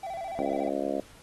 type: tone with vibrato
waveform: triangle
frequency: 720 Hz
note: F#5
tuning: 47 cents flat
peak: -31 dBFS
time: 0.03-0.69 s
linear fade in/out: 5 ms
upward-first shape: square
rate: 14 Hz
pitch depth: 120 cents each way
type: harmonic tone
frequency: 69.3 Hz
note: C#2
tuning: in tune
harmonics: 3 / 4 / 5 / 6 / 7 / 8 / 9 / 10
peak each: -39 / -33 / -35 / -39 / -37 / -35 / -34 / -39 dBFS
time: 0.39-1 s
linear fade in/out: 0 ms
effects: pink hiss -54 dBFS RMS until 1.22 s + AAC 32 kbps